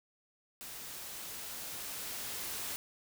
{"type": "noise with level ramp", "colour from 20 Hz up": "white", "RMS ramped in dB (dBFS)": [-46, -39], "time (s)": [0.61, 2.76], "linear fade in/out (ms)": 0, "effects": []}